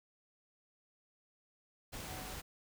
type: tone in noise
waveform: sine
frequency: 746 Hz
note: F#5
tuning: 14 cents sharp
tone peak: -52 dBFS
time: 2.07-2.34 s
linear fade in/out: 20 ms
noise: pink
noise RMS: -45 dBFS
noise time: 1.92-2.42 s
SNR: -10 dB
effects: none